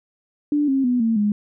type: tone with pitch steps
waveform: sine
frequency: 293.7 / 269.3 / 247 / 226.5 / 207.7 Hz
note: D4 / C#4 / B3 / A#3 / G#3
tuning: 0 / -50 / 0 / -50 / 0 cents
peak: -16 dBFS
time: 0.52-1.32 s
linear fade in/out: 2 ms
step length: 160 ms
effects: none